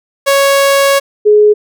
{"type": "tone pair in turn", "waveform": ["sawtooth", "sine"], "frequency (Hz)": [554.4, 420.2], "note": ["C#5", "G#4"], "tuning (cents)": [0, 20], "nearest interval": "perfect fourth", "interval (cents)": 480, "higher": "first", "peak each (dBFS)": -3, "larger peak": "neither", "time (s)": [[0.26, 1], [1.25, 1.54]], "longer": "first", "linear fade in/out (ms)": 20, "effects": []}